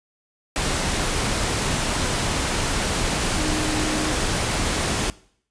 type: tone in noise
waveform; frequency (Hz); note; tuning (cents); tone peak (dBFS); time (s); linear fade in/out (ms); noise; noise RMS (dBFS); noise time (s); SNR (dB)
sine; 308.6; D#4; -14; -27; 3.38-4.12; 0; pink; -23; 0.56-5.1; -7
effects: noise-tail reverb RT60 0.6 s tail -21 dB re dry + resampled to 22050 Hz